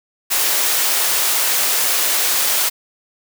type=high-pass noise; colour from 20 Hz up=white; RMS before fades=-17 dBFS; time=0.3-2.7 s; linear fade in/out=20 ms; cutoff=440 Hz; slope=12 dB/octave; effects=none